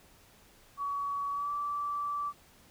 sine tone with pitch glide, 1130 to 1161.1 Hz, C#6 to D6, +33 to -20 cents, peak -31 dBFS, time 0.77-2.33 s, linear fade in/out 50 ms, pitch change +47 cents, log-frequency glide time 1.32-1.51 s, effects pink hiss -60 dBFS RMS until 2.7 s

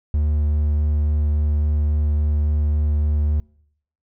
triangle tone, 74.7 Hz, D2, 30 cents sharp, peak -14 dBFS, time 0.14-3.4 s, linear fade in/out 0 ms, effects noise-tail reverb RT60 0.7 s tail -25 dB re dry

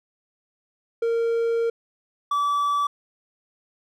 triangle tone pair in turn, 462.1 / 1153 Hz, A#4 / D6, -15 / -32 cents, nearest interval octave + major third, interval 1583 cents, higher second, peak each -18 / -18 dBFS, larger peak neither, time 1.02-1.7 / 2.31-2.87 s, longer first, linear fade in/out 5 ms, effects none

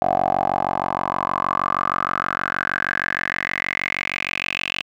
10% pulse tone with band-pass filter sweep, 46.38 Hz, F#1, 5 cents sharp, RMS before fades -23 dBFS, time 0.02-4.82 s, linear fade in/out 0 ms, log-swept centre 710 to 2800 Hz, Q 6.4, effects none

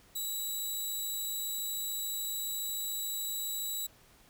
10% pulse tone, 3909 Hz, B7, 19 cents flat, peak -26 dBFS, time 0.15-3.87 s, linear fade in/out 10 ms, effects pink hiss -61 dBFS RMS until 4.29 s

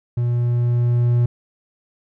triangle tone with level ramp, 120.4 Hz, B2, 44 cents flat, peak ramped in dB -15 to -11 dBFS, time 0.17-1.26 s, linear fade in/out 5 ms, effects none

